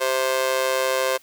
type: tone with amplitude modulation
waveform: sawtooth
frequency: 524 Hz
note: C5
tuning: 2 cents sharp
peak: -12 dBFS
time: 0-1.18 s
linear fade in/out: 20 ms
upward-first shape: sine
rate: 134 Hz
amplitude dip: 90%
effects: white hiss -54 dBFS RMS until 1.22 s